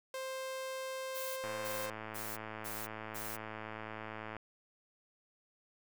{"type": "tone", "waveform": "sawtooth", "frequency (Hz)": 525, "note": "C5", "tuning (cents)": 6, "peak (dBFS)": -35, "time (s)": [0.14, 1.9], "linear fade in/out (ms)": 2}
{"type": "noise bursts", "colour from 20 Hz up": "blue", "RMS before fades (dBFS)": -44, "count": 5, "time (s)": [1.14, 3.37], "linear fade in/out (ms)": 20, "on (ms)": 230, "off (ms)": 270}
{"type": "click train", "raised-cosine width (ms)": 0.5, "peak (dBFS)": -28, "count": 320, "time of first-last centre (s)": [1.44, 4.367], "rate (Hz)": 109}
{"effects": []}